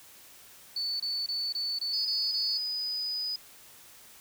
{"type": "tone bursts", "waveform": "sine", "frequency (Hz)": 4478, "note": "C#8", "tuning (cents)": 17, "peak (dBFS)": -29, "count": 7, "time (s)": [0.76, 2.578], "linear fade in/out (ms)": 5, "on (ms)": 240, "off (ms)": 23}
{"type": "tone", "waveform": "sine", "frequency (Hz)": 4978, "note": "D#8", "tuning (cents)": 0, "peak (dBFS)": -30, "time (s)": [1.93, 3.36], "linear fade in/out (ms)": 5}
{"effects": ["white hiss -53 dBFS RMS until 4.2 s"]}